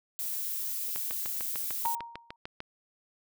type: noise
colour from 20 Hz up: violet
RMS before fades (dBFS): -34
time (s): 0.19-1.95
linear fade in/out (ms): 0
type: click train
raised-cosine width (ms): 0.3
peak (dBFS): -22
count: 12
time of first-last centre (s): 0.96-2.604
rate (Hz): 6.69
type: tone with exponential decay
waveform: sine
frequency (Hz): 933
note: A#5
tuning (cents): +1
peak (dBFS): -25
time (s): 1.85-2.36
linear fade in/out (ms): 2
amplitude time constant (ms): 110
effects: none